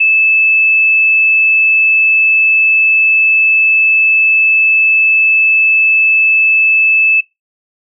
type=tone; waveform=sine; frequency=2620 Hz; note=E7; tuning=11 cents flat; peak=-6 dBFS; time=0-7.21 s; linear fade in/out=10 ms; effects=noise-tail reverb RT60 0.2 s tail -20 dB re dry